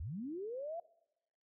sine linear sweep, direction up, 60.2 to 699 Hz, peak -39 dBFS, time 0-0.8 s, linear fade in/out 5 ms, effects noise-tail reverb RT60 0.9 s tail -22 dB re dry

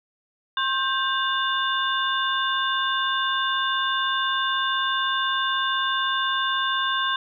sine tone cluster, 1070 / 1576 / 2865 / 3556 Hz, C6 / G6 / F7 / A7, +38 / +9 / +44 / +18 cents, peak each -25 / -26 / -32 / -27 dBFS, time 0.57-7.16 s, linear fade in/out 2 ms, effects none

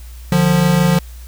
square tone pair together, 150 / 176.22 Hz, D3 / F3, +37 / +16 cents, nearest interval minor third, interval 279 cents, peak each -16 / -13 dBFS, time 0.32-0.99 s, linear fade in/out 2 ms, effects added 60 Hz sine -31 dBFS peak until 1.27 s + white hiss -45 dBFS RMS until 1.27 s

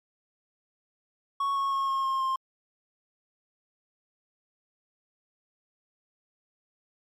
triangle tone with pitch steps, 1108.7 / 1098.5 / 1088.4 / 1078.4 / 1068.5 / 1058.6 Hz, C#6 / C#6 / C#6 / C#6 / C6 / C6, 0 / -16 / -32 / -48 / +36 / +20 cents, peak -23 dBFS, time 1.4-2.36 s, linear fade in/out 5 ms, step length 160 ms, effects MP3 96 kbps

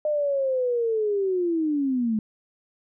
sine linear sweep, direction down, 610 to 210.8 Hz, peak -21 dBFS, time 0.05-2.19 s, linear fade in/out 2 ms, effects none

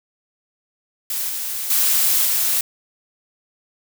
blue noise with level steps, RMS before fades -24 / -26 / -17 / -19 dBFS, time 1.1-2.61 s, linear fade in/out 2 ms, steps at 1.29 / 1.7 / 2.25 s, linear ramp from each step 5 ms, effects none

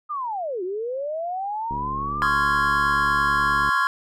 sine linear two-way sweep, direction down then up, 1240 to 350.3 to 1240 Hz, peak -25 dBFS, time 0.09-2.28 s, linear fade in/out 20 ms, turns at 0.63 s
click train, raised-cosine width 3 ms, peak -22 dBFS, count 143, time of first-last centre 1.71-3.69 s, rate 71.7 Hz
triangle chord, Db major seventh, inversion third, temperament just, 1039.4 / 1108.7 / 1385.9 / 1663.1 Hz, C6 / Db6 / F6 / Ab6, -12 / 0 / -14 / +2 cents, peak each -22 dBFS, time 2.22-3.87 s, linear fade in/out 0 ms
effects none

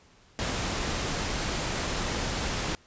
pink noise, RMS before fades -30 dBFS, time 0.39-2.75 s, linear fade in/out 0 ms, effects pink hiss -59 dBFS RMS until 2.86 s + resampled to 16000 Hz

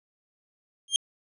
sawtooth tone with exponential growth, 3200 Hz, G7, 35 cents sharp, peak -12 dBFS, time 0.88-0.96 s, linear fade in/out 1 ms, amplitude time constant 17 ms, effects resampled to 24000 Hz

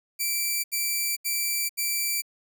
5% pulse tone bursts, 2334 Hz, D7, 11 cents flat, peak -15 dBFS, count 4, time 0.19-2.221 s, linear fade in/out 20 ms, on 450 ms, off 77 ms, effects none

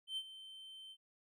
triangle tone with ADSR envelope, 3099 Hz, G7, 21 cents flat, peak -35 dBFS, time 0.07-0.97 s, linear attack 100 ms, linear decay 57 ms, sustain -14 dB, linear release 57 ms, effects none

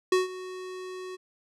square tone with ADSR envelope, 370 Hz, F#4, in tune, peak -19 dBFS, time 0.12-1.17 s, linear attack 4 ms, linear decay 150 ms, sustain -18 dB, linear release 24 ms, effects low-pass 8000 Hz 12 dB/octave

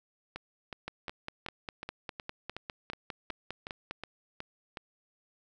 two click trains, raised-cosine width 0.3 ms, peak -21 / -23 dBFS, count 16 / 13, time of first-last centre 0.88-3.91 / 0.36-4.772 s, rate 4.95 / 2.72 Hz, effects none

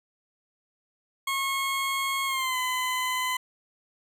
20% pulse tone with pitch glide, 1088 to 1015.1 Hz, C#6 to B5, -33 to +47 cents, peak -21 dBFS, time 1.27-3.37 s, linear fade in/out 5 ms, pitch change -120 cents, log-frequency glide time 2.26-2.57 s, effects none

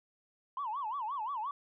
sine tone with vibrato, 987.8 Hz, B5, in tune, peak -33 dBFS, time 0.57-1.51 s, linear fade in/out 2 ms, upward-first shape sine, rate 5.7 Hz, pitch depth 270 cents each way, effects tanh soft clip ceiling -29 dBFS

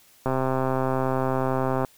click train, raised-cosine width 1 ms, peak -11 dBFS, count 209, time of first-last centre 0.26-1.848 s, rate 131 Hz, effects white hiss -56 dBFS RMS until 1.97 s

